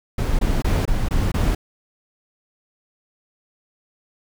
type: noise bursts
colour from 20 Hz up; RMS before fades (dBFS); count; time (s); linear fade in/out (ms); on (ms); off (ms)
brown; -19; 6; 0.18-1.55; 5; 210; 22
effects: none